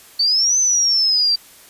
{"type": "exponential two-way sweep", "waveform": "sine", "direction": "up then down", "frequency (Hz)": [4485, 6190, 4650], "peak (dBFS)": -13, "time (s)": [0.19, 1.36], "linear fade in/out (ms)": 10, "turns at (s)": 0.58, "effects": ["white hiss -45 dBFS RMS until 1.69 s", "resampled to 32000 Hz"]}